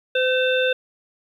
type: harmonic tone with a mistuned harmonic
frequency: 512 Hz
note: C5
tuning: 38 cents flat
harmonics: 1 / 3 / 5 / 7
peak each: -19 / -24 / -26 / -27 dBFS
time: 0.15-0.73 s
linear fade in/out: 5 ms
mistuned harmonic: 5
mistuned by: +70 cents
effects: 9-bit

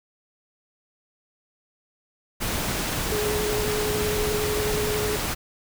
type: noise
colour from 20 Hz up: pink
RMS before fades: -27 dBFS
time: 2.4-5.35 s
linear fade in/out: 20 ms
type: tone with vibrato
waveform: sine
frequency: 421.8 Hz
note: G#4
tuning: 27 cents sharp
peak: -25 dBFS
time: 3.12-5.16 s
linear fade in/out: 0 ms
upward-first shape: triangle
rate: 11 Hz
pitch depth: 20 cents each way
effects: none

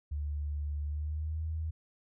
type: tone with pitch glide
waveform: sine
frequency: 73.42 to 79.6 Hz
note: D2 to D#2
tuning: 0 to +40 cents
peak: -32 dBFS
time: 0.11-1.71 s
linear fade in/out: 10 ms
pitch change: +140 cents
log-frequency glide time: 0.85-1.43 s
effects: none

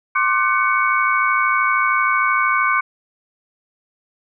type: tone cluster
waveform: sine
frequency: 1068 / 1181 / 1511 / 2233 Hz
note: C6 / D6 / F#6 / C#7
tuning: +35 / +9 / +36 / +12 cents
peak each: -20 dBFS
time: 0.15-2.81 s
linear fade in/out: 10 ms
effects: none

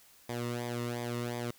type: tone with flanger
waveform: sawtooth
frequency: 119.9 Hz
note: A#2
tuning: 49 cents sharp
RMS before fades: -36 dBFS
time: 0.29-1.51 s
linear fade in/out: 5 ms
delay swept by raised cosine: 0.71 to 1.28 ms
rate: 2.8 Hz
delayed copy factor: -0.75
effects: white hiss -60 dBFS RMS until 1.58 s

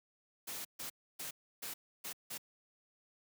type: noise bursts at uneven times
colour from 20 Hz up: white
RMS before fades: -43 dBFS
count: 6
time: 0.47-0.65 / 0.79-0.9 / 1.19-1.31 / 1.62-1.74 / 2.04-2.13 / 2.3-2.38 s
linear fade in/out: 10 ms
effects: high-pass 100 Hz 12 dB/octave

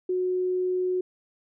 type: tone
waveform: sine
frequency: 366.2 Hz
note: F#4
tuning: 18 cents flat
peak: -23 dBFS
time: 0.09-1.01 s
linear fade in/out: 5 ms
effects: none

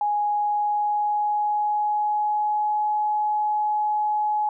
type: tone with pitch glide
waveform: sine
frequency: 831 to 844.5 Hz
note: G#5 to G#5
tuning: +1 to +29 cents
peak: -20 dBFS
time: 0.01-4.49 s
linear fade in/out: 2 ms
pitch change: +28 cents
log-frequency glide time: 0.29-2.88 s
effects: none

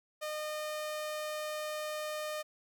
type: tone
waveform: sawtooth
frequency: 610 Hz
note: D#5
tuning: 34 cents flat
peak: -32 dBFS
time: 0.21-2.43 s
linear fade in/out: 20 ms
effects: none

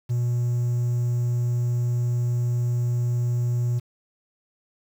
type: tone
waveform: triangle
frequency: 120.9 Hz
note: B2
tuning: 36 cents flat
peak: -18 dBFS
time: 0.09-3.8 s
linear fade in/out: 20 ms
effects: tanh soft clip ceiling -14 dBFS + 8-bit

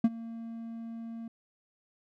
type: tone with ADSR envelope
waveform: triangle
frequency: 228.8 Hz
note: A#3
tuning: 32 cents flat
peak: -15 dBFS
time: 0.04-1.28 s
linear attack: 5 ms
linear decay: 41 ms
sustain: -21 dB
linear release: 4 ms
effects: none

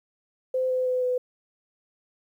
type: tone with pitch steps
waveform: sine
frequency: 515 / 510.3 / 505.6 / 500.9 Hz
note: C5 / C5 / B4 / B4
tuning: -28 / -43 / +41 / +24 cents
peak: -22 dBFS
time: 0.54-1.18 s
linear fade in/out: 5 ms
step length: 160 ms
effects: 10-bit

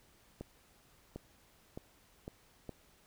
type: accelerating click train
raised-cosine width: 2 ms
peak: -29 dBFS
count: 5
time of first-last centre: 0.41-2.693 s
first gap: 750 ms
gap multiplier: 0.82
effects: pink hiss -66 dBFS RMS until 3.06 s

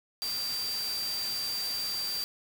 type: tone in noise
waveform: sine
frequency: 4700 Hz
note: D8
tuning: 1 cent sharp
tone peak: -31 dBFS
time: 0.22-2.24 s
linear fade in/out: 0 ms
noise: white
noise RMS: -39 dBFS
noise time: 0.22-2.24 s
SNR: +5 dB
effects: none

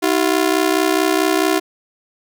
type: ring-modulated tone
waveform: sawtooth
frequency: 348 Hz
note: F4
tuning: 6 cents flat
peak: -7 dBFS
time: 0.02-1.6 s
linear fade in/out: 20 ms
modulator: 32.3 Hz
effects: none

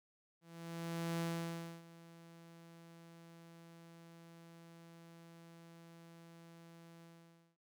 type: tone with ADSR envelope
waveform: sawtooth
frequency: 167.3 Hz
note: E3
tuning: 26 cents sharp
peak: -32 dBFS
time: 0.41-7.57 s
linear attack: 790 ms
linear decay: 620 ms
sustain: -20 dB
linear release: 540 ms
effects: none

